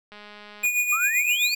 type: click train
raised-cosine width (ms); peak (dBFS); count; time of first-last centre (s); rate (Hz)
0.3; -28; 113; 0.12-0.658; 208
type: tone with tremolo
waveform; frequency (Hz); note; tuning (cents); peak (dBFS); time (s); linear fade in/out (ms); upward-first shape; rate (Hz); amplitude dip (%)
square; 2453; D#7; -25; -19; 0.63-1.55; 10; sine; 7.7; 60
type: exponential sweep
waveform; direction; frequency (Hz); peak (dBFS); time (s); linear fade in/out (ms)
sine; up; 1180 to 4740; -25; 0.92-1.55; 10
effects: none